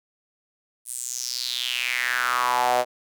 sawtooth tone with high-pass filter sweep, 124.1 Hz, B2, 9 cents sharp, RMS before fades -25 dBFS, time 0.85-2.85 s, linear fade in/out 50 ms, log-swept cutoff 9700 to 610 Hz, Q 4.9, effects none

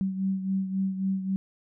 sine beating tone pair, 191.1 / 194.8 Hz, G3 / G3, -44 / -11 cents, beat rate 3.7 Hz, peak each -26 / -33 dBFS, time 0.01-1.36 s, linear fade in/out 0 ms, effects none

